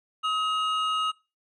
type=tone pair together; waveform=triangle; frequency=1270 / 2849 Hz; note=D#6 / F7; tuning=+35 / +34 cents; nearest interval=octave + major second; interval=1399 cents; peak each=-23 / -29 dBFS; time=0.23-1.12 s; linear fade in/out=20 ms; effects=noise-tail reverb RT60 0.3 s tail -22 dB re dry + resampled to 24000 Hz